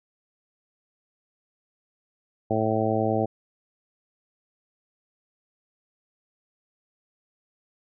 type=harmonic tone; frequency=109.9 Hz; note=A2; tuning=2 cents flat; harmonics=1 / 2 / 3 / 4 / 5 / 6 / 7; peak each=-29 / -29 / -29 / -29 / -29 / -29 / -29 dBFS; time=2.5-3.26 s; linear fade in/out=10 ms; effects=none